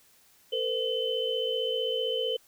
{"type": "tone cluster", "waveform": "sine", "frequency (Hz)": [452.5, 508, 3048], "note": ["A4", "B4", "G7"], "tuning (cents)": [48, 49, -49], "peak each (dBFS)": -31, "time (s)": [0.52, 2.37], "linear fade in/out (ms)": 10, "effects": ["white hiss -61 dBFS RMS until 2.47 s"]}